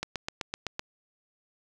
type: click train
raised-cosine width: 0.2 ms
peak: -14 dBFS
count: 7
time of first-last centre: 0.03-0.794 s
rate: 7.85 Hz
effects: none